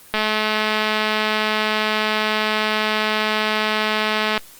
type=click train; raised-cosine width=0.3 ms; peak=-4 dBFS; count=912; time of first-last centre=0.14-4.377 s; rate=215 Hz; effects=white hiss -45 dBFS RMS until 4.59 s + Opus 32 kbps